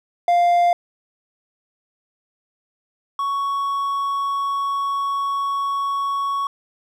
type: tone pair in turn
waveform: triangle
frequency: 698.5 / 1113.9 Hz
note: F5 / C#6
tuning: 0 / +8 cents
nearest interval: minor sixth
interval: 808 cents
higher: second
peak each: -11 / -18 dBFS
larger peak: first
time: 0.28-0.73 / 3.19-6.47 s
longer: second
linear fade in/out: 2 ms
effects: none